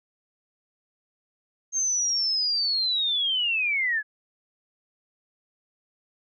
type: linear sweep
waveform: sine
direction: down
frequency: 6430 to 1661.2 Hz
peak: -22 dBFS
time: 1.72-4.03 s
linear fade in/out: 50 ms
effects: none